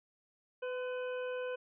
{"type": "harmonic tone with a mistuned harmonic", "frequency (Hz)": 502, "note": "B4", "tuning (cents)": 28, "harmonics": [1, 2, 3, 5, 6], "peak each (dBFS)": [-36, -49, -46, -51, -56], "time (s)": [0.62, 1.56], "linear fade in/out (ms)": 10, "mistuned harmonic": 2, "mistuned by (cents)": 31, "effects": []}